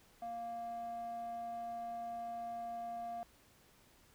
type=tone with band-pass filter; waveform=square; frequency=233.1 Hz; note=A#3; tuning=in tune; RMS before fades=-43 dBFS; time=0.22-3.23 s; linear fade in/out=0 ms; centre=720 Hz; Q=6.2; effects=pink hiss -66 dBFS RMS until 4.14 s